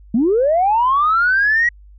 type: linear sweep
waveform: sine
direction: up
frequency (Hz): 206.8 to 1933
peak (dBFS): -11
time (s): 0.14-1.69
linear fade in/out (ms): 5
effects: tanh soft clip ceiling -7 dBFS + added 50 Hz sine -40 dBFS peak until 1.98 s